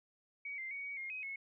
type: tone with pitch steps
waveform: sine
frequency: 2258 / 2089 / 2238 / 2254 / 2133 / 2525 / 2187 Hz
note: C#7 / C7 / C#7 / C#7 / C7 / D#7 / C#7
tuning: +31 / -3 / +16 / +28 / +33 / +25 / -24 cents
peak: -40 dBFS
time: 0.45-1.36 s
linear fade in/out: 5 ms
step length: 130 ms
effects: none